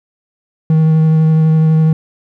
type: tone with vibrato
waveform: triangle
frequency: 158.4 Hz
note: D#3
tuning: 31 cents sharp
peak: -5 dBFS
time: 0.7-1.93 s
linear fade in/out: 2 ms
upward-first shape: triangle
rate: 12 Hz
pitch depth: 14 cents each way
effects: none

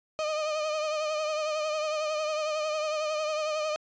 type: tone with vibrato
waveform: 35% pulse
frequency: 615 Hz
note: D#5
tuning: 20 cents flat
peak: -26 dBFS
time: 0.19-3.76 s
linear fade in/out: 0 ms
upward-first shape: triangle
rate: 11 Hz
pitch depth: 51 cents each way
effects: resampled to 16000 Hz

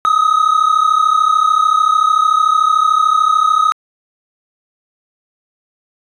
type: tone pair together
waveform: triangle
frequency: 1244.5 / 1278 Hz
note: D#6 / D#6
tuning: 0 / +46 cents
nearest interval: unison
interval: 46 cents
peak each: -10 dBFS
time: 0.05-3.72 s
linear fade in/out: 0 ms
effects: tanh soft clip ceiling -1 dBFS + resampled to 24000 Hz

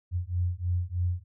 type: beating tone pair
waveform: sine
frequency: 87.31 / 90.51 Hz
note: F2 / F#2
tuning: 0 / -38 cents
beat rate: 3.2 Hz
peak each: -29 dBFS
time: 0.11-1.24 s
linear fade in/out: 50 ms
effects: none

